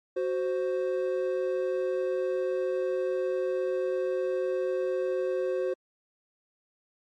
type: tone pair together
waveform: triangle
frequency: 371.5 / 523.3 Hz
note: F#4 / C5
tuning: +7 / 0 cents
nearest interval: tritone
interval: 593 cents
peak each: -27 / -27 dBFS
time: 0.16-5.74 s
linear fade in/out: 10 ms
effects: MP3 48 kbps